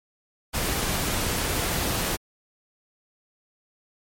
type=noise; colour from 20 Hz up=pink; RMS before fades=-26 dBFS; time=0.53-2.17 s; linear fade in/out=20 ms; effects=MP3 64 kbps